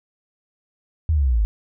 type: linear sweep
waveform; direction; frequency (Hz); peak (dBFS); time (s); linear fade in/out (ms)
sine; down; 82.3 to 49.09; -15; 1.09-1.45; 0
effects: none